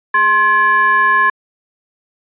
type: ring-modulated tone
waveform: triangle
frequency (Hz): 322.6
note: E4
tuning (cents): -37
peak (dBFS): -4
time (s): 0.14-1.3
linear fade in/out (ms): 5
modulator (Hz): 1380
effects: resampled to 8000 Hz